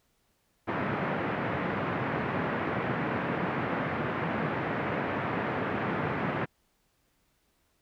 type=band-pass noise; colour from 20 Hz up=pink; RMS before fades=-31 dBFS; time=0.67-6.46 s; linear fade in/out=20 ms; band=120 to 2100 Hz; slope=24 dB/octave; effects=pink hiss -72 dBFS RMS until 7.81 s